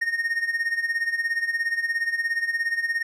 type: tone with tremolo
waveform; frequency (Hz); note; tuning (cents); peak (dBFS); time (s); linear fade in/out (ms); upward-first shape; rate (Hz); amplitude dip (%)
triangle; 1848; A#6; -16; -18; 0.01-3.03; 10; sine; 17; 75
effects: resampled to 32000 Hz